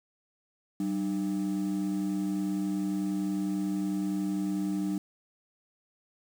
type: ring-modulated tone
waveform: triangle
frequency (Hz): 246.9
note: B3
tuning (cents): 0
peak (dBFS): -22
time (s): 0.8-4.98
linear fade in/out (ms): 0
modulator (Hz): 55.5
effects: tanh soft clip ceiling -19 dBFS + 8-bit